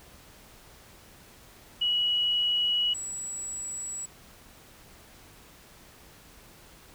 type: tone pair in turn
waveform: sine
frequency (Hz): 2922 / 7822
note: F#7 / B8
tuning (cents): -22 / -18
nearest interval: octave + perfect fourth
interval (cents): 1704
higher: second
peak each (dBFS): -23 / -33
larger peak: first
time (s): 1.81-2.94 / 2.94-4.06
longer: first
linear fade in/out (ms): 10
effects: pink hiss -53 dBFS RMS until 6.94 s